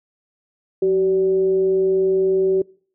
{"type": "tone with frequency modulation", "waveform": "sine", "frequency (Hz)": 380.7, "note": "F#4", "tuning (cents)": 49, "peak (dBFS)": -14, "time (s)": [0.82, 2.62], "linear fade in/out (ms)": 5, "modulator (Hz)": 202, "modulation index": 0.27, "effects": ["noise-tail reverb RT60 0.5 s tail -25 dB re dry"]}